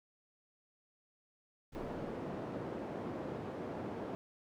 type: noise with exponential decay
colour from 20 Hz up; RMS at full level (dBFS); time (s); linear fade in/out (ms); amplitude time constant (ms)
brown; -47; 1.72-2.78; 5; 230
type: band-pass noise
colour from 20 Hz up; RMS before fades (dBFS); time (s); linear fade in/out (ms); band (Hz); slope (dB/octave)
white; -42; 1.75-4.15; 0; 130 to 490; 12
effects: none